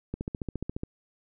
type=click train; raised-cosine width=3 ms; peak=-19 dBFS; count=11; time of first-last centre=0.14-0.834 s; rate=14.4 Hz; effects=none